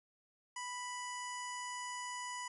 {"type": "harmonic tone", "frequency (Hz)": 987.8, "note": "B5", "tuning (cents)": 0, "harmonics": [1, 2, 3, 5, 6, 7, 8, 9, 10], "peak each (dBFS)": [-43, -47, -52, -55, -57, -49, -60, -61, -56], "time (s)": [0.56, 2.48], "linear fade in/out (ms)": 5, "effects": []}